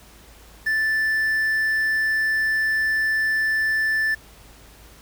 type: tone with quantisation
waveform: triangle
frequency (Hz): 1760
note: A6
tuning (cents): 0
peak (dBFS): -17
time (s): 0.66-4.15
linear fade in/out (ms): 10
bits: 7
effects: added 54 Hz sine -49 dBFS peak until 5.01 s + pink hiss -49 dBFS RMS until 5.01 s